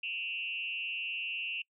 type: tone with frequency modulation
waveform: sine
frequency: 2712 Hz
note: E7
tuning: 49 cents sharp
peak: -34 dBFS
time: 0.03-1.62 s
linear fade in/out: 5 ms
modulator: 188 Hz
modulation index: 0.95
effects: noise-tail reverb RT60 0.1 s tail -25 dB re dry